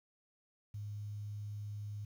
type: tone with quantisation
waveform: sine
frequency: 103.83 Hz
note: G#2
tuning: in tune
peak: -40 dBFS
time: 0.74-2.05 s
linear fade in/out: 5 ms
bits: 11
effects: none